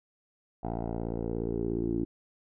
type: tone with low-pass filter sweep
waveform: 10% pulse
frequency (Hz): 57.1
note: A#1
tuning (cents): -35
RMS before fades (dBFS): -32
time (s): 0.63-2.05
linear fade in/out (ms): 10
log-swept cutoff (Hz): 710 to 320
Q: 4.8
effects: none